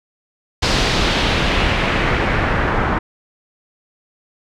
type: noise with low-pass filter sweep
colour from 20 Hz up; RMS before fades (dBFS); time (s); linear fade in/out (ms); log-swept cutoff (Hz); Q
pink; -17; 0.62-2.99; 10; 4900 to 1400; 1.5
effects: none